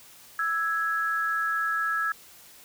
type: tone pair together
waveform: sine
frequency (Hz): 1319.9 / 1664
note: E6 / G#6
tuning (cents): +2 / +3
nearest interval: major third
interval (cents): 401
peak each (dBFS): -27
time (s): 0.39-2.12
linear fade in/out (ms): 2
effects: white hiss -51 dBFS RMS until 2.64 s